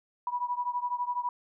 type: beating tone pair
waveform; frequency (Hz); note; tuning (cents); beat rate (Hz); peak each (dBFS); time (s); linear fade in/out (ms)
sine; 973 / 985; B5 / B5; -26 / -5; 12; -31 / -33; 0.27-1.29; 2
effects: none